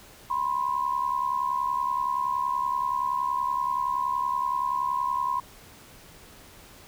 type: tone pair together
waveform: sine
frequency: 987.8 / 1058.4 Hz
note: B5 / C6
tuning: 0 / +20 cents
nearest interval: minor second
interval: 120 cents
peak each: -27 dBFS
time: 0.3-5.4 s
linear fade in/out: 5 ms
effects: pink hiss -50 dBFS RMS until 6.87 s